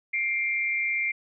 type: tone pair together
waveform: sine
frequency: 2112 / 2349 Hz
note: C7 / D7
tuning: +16 / 0 cents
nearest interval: major second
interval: 184 cents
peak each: -26 / -28 dBFS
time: 0.13-1.12 s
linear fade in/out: 10 ms
effects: none